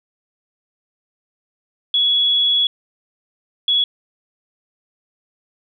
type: tone bursts at uneven times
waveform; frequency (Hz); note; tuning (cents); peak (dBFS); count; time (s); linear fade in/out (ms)
sine; 3370; G#7; +25; -13; 2; 1.94-2.67 / 3.68-3.84; 2
effects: none